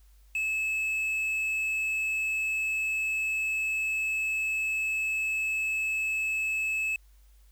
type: tone with quantisation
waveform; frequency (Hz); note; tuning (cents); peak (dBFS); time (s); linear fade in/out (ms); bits
triangle; 2600; E7; -24; -25; 0.35-6.96; 2; 8
effects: added 50 Hz sine -54 dBFS peak until 7.51 s + white hiss -68 dBFS RMS until 7.51 s